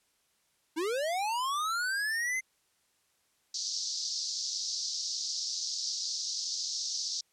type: linear sweep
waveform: square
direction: up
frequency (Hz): 300 to 2093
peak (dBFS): -30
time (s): 0.76-2.41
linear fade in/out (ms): 20
type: band-pass noise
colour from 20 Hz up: pink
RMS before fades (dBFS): -35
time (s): 3.54-7.21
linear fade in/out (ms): 5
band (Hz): 4400 to 6200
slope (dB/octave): 48
effects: white hiss -72 dBFS RMS until 7.32 s + low-pass 11000 Hz 12 dB/octave